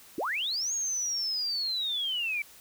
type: linear two-way sweep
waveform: sine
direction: up then down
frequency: 246.9 to 6650 to 2281 Hz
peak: -28 dBFS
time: 0.18-2.42 s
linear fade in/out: 2 ms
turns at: 0.73 s
effects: white hiss -53 dBFS RMS until 2.6 s